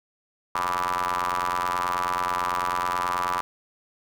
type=ring-modulated tone; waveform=sawtooth; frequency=89.2 Hz; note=F2; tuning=37 cents sharp; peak=-17 dBFS; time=0.55-3.41 s; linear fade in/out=0 ms; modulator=1080 Hz; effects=none